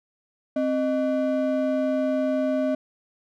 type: ring-modulated tone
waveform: triangle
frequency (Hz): 440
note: A4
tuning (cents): 0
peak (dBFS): -16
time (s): 0.56-2.75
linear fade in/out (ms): 5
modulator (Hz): 177
effects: none